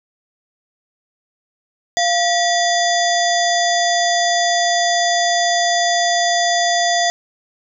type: harmonic tone with a mistuned harmonic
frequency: 694 Hz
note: F5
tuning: 11 cents flat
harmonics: 1 / 3 / 5 / 7 / 9 / 10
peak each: -16 / -21 / -23 / -24 / -26 / -26 dBFS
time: 1.97-7.1 s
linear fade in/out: 0 ms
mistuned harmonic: 3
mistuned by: -130 cents
effects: none